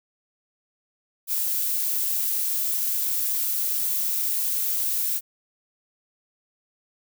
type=noise; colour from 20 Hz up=violet; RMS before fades=-25 dBFS; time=1.27-5.21 s; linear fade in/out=50 ms; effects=none